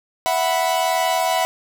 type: chord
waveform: 45% pulse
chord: E suspended second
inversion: none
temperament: equal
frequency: 659.3 / 740 / 987.8 Hz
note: E5 / F#5 / B5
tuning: 0 / 0 / 0 cents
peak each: -22 / -21 / -23 dBFS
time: 0.26-1.45 s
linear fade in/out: 0 ms
effects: none